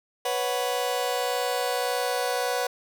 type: chord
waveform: sawtooth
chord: B suspended second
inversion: none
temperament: just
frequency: 493.9 / 555.6 / 740.8 Hz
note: B4 / C#5 / F#5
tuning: 0 / +4 / +2 cents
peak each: -24 / -27 / -25 dBFS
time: 0.25-2.67 s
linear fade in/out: 5 ms
effects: none